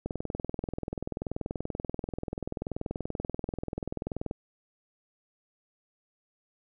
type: click train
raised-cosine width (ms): 2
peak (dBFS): -19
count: 89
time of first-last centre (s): 0.06-4.311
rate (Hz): 20.7
effects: none